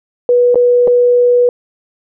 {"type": "tone with dropouts", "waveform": "sine", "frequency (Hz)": 488.3, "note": "B4", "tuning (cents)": -20, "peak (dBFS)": -6, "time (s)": [0.29, 1.49], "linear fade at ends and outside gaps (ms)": 1, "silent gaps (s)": [[0.545, 0.556], [0.874, 0.878]], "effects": []}